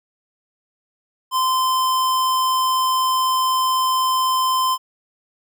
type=tone; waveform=square; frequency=1034 Hz; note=C6; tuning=21 cents flat; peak=-17 dBFS; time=1.31-4.78 s; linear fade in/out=50 ms; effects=none